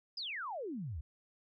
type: exponential sweep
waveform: sine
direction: down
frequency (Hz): 5200 to 65.3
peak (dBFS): -38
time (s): 0.17-1.01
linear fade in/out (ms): 5
effects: none